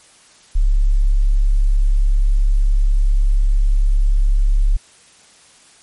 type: tone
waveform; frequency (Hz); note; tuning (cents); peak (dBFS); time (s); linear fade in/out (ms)
sine; 34.76; C#1; +6; -10; 0.55-4.77; 10
effects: white hiss -48 dBFS RMS until 5.82 s + MP3 48 kbps